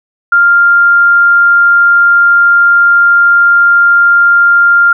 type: tone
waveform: sine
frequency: 1396.9 Hz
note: F6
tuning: in tune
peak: -3 dBFS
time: 0.32-4.93 s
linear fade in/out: 5 ms
effects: none